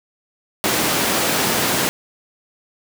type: high-pass noise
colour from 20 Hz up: pink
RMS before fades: -19 dBFS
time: 0.64-1.89 s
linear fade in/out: 0 ms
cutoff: 200 Hz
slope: 12 dB/octave
effects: none